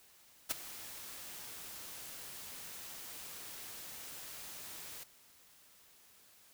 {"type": "noise with ADSR envelope", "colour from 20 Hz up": "white", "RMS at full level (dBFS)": -32, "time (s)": [0.49, 5.04], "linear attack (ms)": 21, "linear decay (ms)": 15, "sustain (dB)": -16, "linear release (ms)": 11, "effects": ["white hiss -63 dBFS RMS until 6.53 s"]}